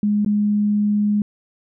sine tone with dropouts, 207.7 Hz, G#3, in tune, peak -15 dBFS, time 0.03-1.22 s, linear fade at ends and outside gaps 2 ms, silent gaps 0.248-0.261 s, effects none

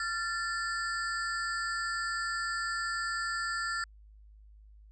square ring-modulated tone, 1568 Hz, G6, in tune, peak -29 dBFS, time 0-3.84 s, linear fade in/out 2 ms, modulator 193 Hz, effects added 52 Hz sine -52 dBFS peak until 4.91 s + resampled to 22050 Hz

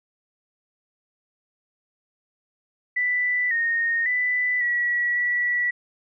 sine tone with pitch steps, 1981 / 1852 / 1989 / 1932 / 1947 Hz, B6 / A#6 / B6 / B6 / B6, +5 / -12 / +12 / -39 / -25 cents, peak -20 dBFS, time 2.96-5.71 s, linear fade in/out 10 ms, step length 550 ms, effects none

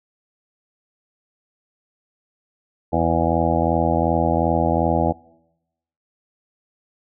harmonic tone, 82.7 Hz, E2, 6 cents sharp, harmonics 1 / 2 / 3 / 4 / 6 / 7 / 8 / 9 / 10, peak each -25 / -25 / -25 / -25 / -25 / -25 / -25 / -25 / -25 dBFS, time 2.92-5.13 s, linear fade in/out 20 ms, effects noise-tail reverb RT60 0.9 s tail -23 dB re dry

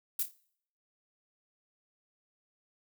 violet noise with echo, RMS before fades -31 dBFS, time 0.19-0.23 s, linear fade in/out 5 ms, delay 28 ms, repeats 4, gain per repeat -9 dB, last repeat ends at 0.342 s, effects noise-tail reverb RT60 0.6 s tail -21 dB re dry

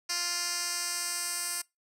10% pulse tone with band-pass filter sweep, 349.2 Hz, F4, in tune, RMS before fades -33 dBFS, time 0.09-1.62 s, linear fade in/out 10 ms, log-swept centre 5900 to 9000 Hz, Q 1.8, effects noise-tail reverb RT60 0.2 s tail -24 dB re dry

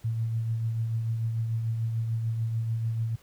sine tone with tremolo, 113.5 Hz, A#2, 46 cents flat, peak -24 dBFS, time 0.04-3.16 s, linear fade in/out 10 ms, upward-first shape triangle, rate 6.8 Hz, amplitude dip 40%, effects pink hiss -59 dBFS RMS until 3.22 s

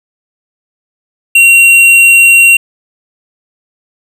triangle tone with tanh clipping, 2747 Hz, F7, 29 cents flat, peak -3 dBFS, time 1.35-2.57 s, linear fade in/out 5 ms, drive 16 dB, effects none

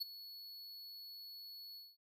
square tone with ADSR envelope, 4396 Hz, C#8, 15 cents flat, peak -35 dBFS, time 0-1.97 s, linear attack 19 ms, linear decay 13 ms, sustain -15 dB, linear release 210 ms, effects noise-tail reverb RT60 0.1 s tail -20 dB re dry

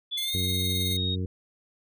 sine tone with pitch glide, 3452 to 3743 Hz, A7 to A#7, -34 to +6 cents, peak -28 dBFS, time 0.11-1.16 s, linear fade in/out 20 ms, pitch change +140 cents, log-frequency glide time 0.21-0.36 s
5% pulse tone with tremolo, 2117 Hz, C7, 20 cents sharp, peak -21 dBFS, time 0.17-0.97 s, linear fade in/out 10 ms, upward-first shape sine, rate 19 Hz, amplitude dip 45%
harmonic tone, 92.5 Hz, F#2, in tune, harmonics 1 / 2 / 3 / 4 / 5, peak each -28 / -34 / -38 / -40 / -42 dBFS, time 0.34-1.26 s, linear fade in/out 5 ms
effects none

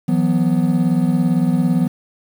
triangle chord, E suspended second, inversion none, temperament equal with one note detuned, 164.81 / 182.56 / 246.9 Hz, E3 / F#3 / B3, 0 / -23 / 0 cents, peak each -16 dBFS, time 0.08-1.88 s, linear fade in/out 10 ms, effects 7-bit

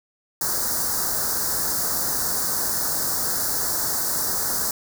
white band-stop noise, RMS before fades -24 dBFS, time 0.41-4.71 s, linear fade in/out 2 ms, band 1700 to 4500 Hz, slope 48 dB/octave, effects none

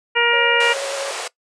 harmonic tone, 472.5 Hz, A#4, 23 cents sharp, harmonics 1 / 2 / 3 / 4 / 5 / 6, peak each -21 / -21 / -21 / -21 / -21 / -21 dBFS, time 0.15-0.74 s, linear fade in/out 20 ms
triangle tone with vibrato, 552 Hz, C#5, 7 cents flat, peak -23 dBFS, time 0.33-1.11 s, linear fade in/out 2 ms, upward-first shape sine, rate 8.6 Hz, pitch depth 11 cents each way
pink band-pass noise, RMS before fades -28 dBFS, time 0.6-1.28 s, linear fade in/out 5 ms, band 420 to 9500 Hz, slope 48 dB/octave
effects noise-tail reverb RT60 0.1 s tail -20 dB re dry

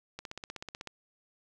click train, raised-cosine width 0.2 ms, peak -23 dBFS, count 12, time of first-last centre 0.19-0.873 s, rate 16.1 Hz, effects none

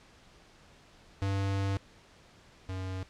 square tone pair in turn, 98 / 93.75 Hz, G2 / F#2, 0 / +23 cents, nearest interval minor second, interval 77 cents, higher first, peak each -29 / -35 dBFS, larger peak first, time 1.22-1.77 / 2.69-3.03 s, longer first, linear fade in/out 0 ms, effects pink hiss -58 dBFS RMS until 3.09 s + low-pass 6000 Hz 12 dB/octave

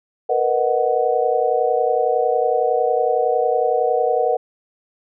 sine chord, B major seventh, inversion third, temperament just, 463 / 493.9 / 617.4 / 740.8 Hz, A#4 / B4 / D#5 / F#5, -12 / 0 / -14 / +2 cents, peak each -21 / -20 / -23 / -20 dBFS, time 0.29-4.37 s, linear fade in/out 10 ms, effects none

